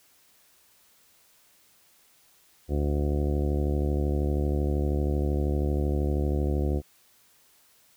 harmonic tone, 72.8 Hz, D2, 15 cents flat, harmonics 1 / 2 / 3 / 4 / 5 / 6 / 7 / 8 / 9 / 10, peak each -25 / -32 / -35 / -34 / -33 / -41 / -37 / -46 / -45 / -45 dBFS, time 2.68-6.82 s, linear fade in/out 50 ms, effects white hiss -61 dBFS RMS until 7.96 s

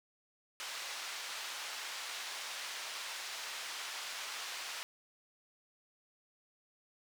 white band-pass noise, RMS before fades -43 dBFS, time 0.6-4.83 s, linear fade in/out 0 ms, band 810 to 4900 Hz, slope 12 dB/octave, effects none

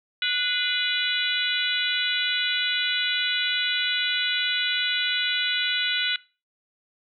harmonic tone with a mistuned harmonic, 491.2 Hz, B4, 9 cents flat, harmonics 3 / 4 / 5 / 6 / 7 / 8, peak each -28 / -31 / -31 / -28 / -30 / -29 dBFS, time 0.22-6.16 s, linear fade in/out 2 ms, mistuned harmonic 4, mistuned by +73 cents, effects noise-tail reverb RT60 0.3 s tail -19 dB re dry

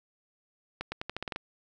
accelerating click train, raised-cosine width 0.3 ms, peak -18 dBFS, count 9, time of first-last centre 0.81-1.361 s, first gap 110 ms, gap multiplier 0.86, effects none

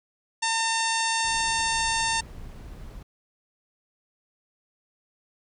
harmonic tone, 905 Hz, A5, 48 cents sharp, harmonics 1 / 2 / 3 / 4 / 5 / 6 / 7 / 8 / 9 / 10, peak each -27 / -30 / -32 / -33 / -34 / -35 / -35 / -36 / -37 / -37 dBFS, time 0.42-2.21 s, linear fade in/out 10 ms
brown noise, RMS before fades -41 dBFS, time 1.24-3.03 s, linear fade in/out 5 ms
effects none

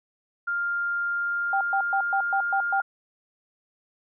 sine tone with pitch glide, 1400 to 1408.1 Hz, F6 to F6, +4 to +14 cents, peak -24 dBFS, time 0.47-2.82 s, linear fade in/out 10 ms, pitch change +10 cents, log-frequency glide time 1.09-2.54 s
sine tone bursts, 784 Hz, G5, in tune, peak -22 dBFS, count 7, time 1.53-2.803 s, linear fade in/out 2 ms, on 79 ms, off 120 ms
effects none

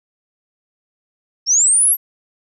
sine linear sweep, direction up, 5274 to 11840 Hz, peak -10 dBFS, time 1.46-1.97 s, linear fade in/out 50 ms, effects none

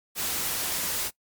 white noise, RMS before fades -29 dBFS, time 0.15-1.11 s, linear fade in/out 50 ms, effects noise-tail reverb RT60 0.1 s tail -21 dB re dry + Opus 48 kbps

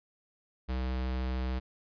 square tone, 63.8 Hz, C2, 43 cents flat, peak -31 dBFS, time 0.68-1.6 s, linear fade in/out 20 ms, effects resampled to 11025 Hz

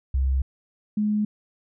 sine tone pair in turn, 66.3 / 210.5 Hz, C2 / G#3, +23 / +24 cents, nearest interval octave + minor sixth, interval 2001 cents, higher second, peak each -19 / -20 dBFS, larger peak first, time 0.14-0.42 / 0.97-1.25 s, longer neither, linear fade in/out 5 ms, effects none

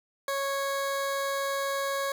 20% pulse tone, 552 Hz, C#5, 7 cents flat, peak -23 dBFS, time 0.28-2.12 s, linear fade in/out 2 ms, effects none

